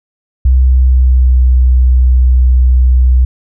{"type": "tone with pitch glide", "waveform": "sine", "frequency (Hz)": [64.1, 62.89], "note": ["C2", "B1"], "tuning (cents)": [-35, 32], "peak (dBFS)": -4, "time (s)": [0.45, 3.25], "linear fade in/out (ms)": 5, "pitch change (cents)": -33, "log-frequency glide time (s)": [0.76, 1.44], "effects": []}